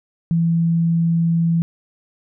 sine tone, 166.9 Hz, E3, 22 cents sharp, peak -14 dBFS, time 0.31-1.62 s, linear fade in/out 0 ms, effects none

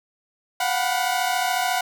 sawtooth tone cluster, 718 / 752 / 989 Hz, F5 / F#5 / B5, +48 / +28 / +2 cents, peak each -20 / -21 / -26 dBFS, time 0.6-1.81 s, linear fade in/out 5 ms, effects none

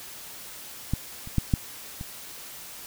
clicks, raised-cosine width 5 ms, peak -12 / -27 / -9 / -8 / -23 dBFS, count 5, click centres 0.936 / 1.274 / 1.383 / 1.538 / 2.011 s, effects white hiss -42 dBFS RMS until 2.86 s

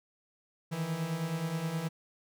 45% pulse beating tone pair, 155.56 / 165.06 Hz, D#3 / E3, 0 / +3 cents, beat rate 9.5 Hz, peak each -38 / -33 dBFS, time 0.71-1.89 s, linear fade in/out 20 ms, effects none

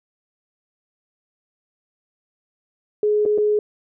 sine tone with dropouts, 420.4 Hz, G#4, 21 cents sharp, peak -15 dBFS, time 3.03-3.59 s, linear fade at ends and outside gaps 2 ms, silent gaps 3.253-3.26 / 3.378-3.383 s, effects none

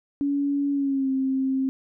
sine tone with pitch glide, 282.9 to 265.5 Hz, C#4 to C4, +35 to +25 cents, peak -21 dBFS, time 0.21-1.69 s, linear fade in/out 0 ms, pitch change -110 cents, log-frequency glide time 0.72-1.1 s, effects none

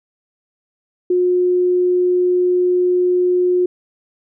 sine tone, 360 Hz, F#4, 47 cents flat, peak -12 dBFS, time 1.1-3.66 s, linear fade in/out 5 ms, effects none

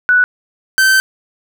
sine / 45% pulse tone pair in turn, 1480 / 1546 Hz, F#6 / G6, 0 / -24 cents, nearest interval minor second, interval 76 cents, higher second, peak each -7 / -8 dBFS, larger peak first, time 0.09-0.24 / 0.78-1 s, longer second, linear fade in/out 0 ms, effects none

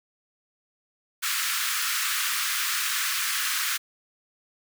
pink high-pass noise, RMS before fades -27 dBFS, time 1.22-3.78 s, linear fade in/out 20 ms, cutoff 1200 Hz, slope 48 dB/octave, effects none

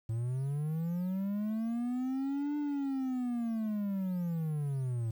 triangle linear two-way sweep, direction up then down, 110 to 296.2 to 110 Hz, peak -29 dBFS, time 0.09-5.11 s, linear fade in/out 5 ms, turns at 2.57 s, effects 10-bit

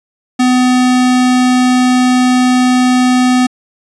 square tone, 251.7 Hz, B3, 33 cents sharp, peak -8 dBFS, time 0.39-3.47 s, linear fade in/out 10 ms, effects resampled to 22050 Hz

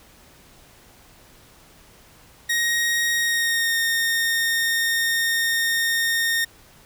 sawtooth tone with pitch glide, 1876 to 1839.5 Hz, A#6 to A#6, +11 to -24 cents, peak -16 dBFS, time 2.49-6.45 s, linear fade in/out 10 ms, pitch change -35 cents, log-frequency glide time 3.15-3.77 s, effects pink hiss -51 dBFS RMS until 6.85 s

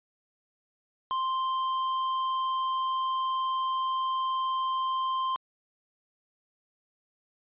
sine tone with tanh clipping, 1046.5 Hz, C6, in tune, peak -28 dBFS, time 1.11-5.36 s, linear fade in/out 0 ms, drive 9 dB, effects resampled to 8000 Hz

